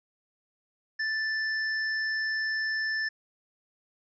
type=tone; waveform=square; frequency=1760 Hz; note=A6; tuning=in tune; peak=-28 dBFS; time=0.99-3.09 s; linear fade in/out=10 ms; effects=resampled to 16000 Hz